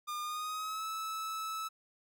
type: tone with pitch glide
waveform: 45% pulse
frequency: 1210 to 1304.4 Hz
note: D#6 to E6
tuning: -49 to -19 cents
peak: -36 dBFS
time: 0.07-1.69 s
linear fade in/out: 20 ms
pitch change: +130 cents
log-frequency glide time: 0.22-0.86 s
effects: none